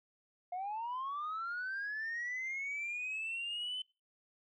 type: linear sweep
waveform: sine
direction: up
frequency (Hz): 703 to 3052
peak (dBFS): -35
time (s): 0.52-3.82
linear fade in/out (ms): 5
effects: noise-tail reverb RT60 0.3 s tail -23 dB re dry + tanh soft clip ceiling -34 dBFS